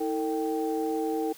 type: tone cluster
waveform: sine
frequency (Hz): 319.9 / 450.8 / 782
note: D#4 / A4 / G5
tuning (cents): +48 / +42 / -4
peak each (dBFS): -29 / -29 / -33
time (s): 0-1.33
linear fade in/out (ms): 10
effects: tanh soft clip ceiling -17 dBFS + white hiss -50 dBFS RMS until 1.37 s